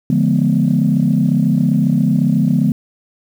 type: chord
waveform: sine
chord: D diminished seventh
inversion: none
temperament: equal with one note detuned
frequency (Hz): 146.83 / 174.61 / 212.4 / 246.9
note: D3 / F3 / Ab3 / Cb4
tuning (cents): 0 / 0 / +39 / 0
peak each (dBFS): -16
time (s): 0.1-2.72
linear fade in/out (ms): 2
effects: tanh soft clip ceiling -3 dBFS + 7-bit